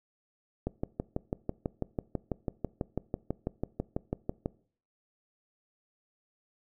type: click train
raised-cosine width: 2 ms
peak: -17 dBFS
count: 24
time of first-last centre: 0.67-4.459 s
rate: 6.07 Hz
effects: noise-tail reverb RT60 0.5 s tail -22 dB re dry